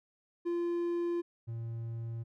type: tone pair in turn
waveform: triangle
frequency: 344.9 / 115.1 Hz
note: F4 / A#2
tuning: -22 / -22 cents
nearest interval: octave + perfect fifth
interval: 1900 cents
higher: first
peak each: -28 / -34 dBFS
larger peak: first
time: 0.45-1.22 / 1.47-2.24 s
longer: neither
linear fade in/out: 20 ms
effects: none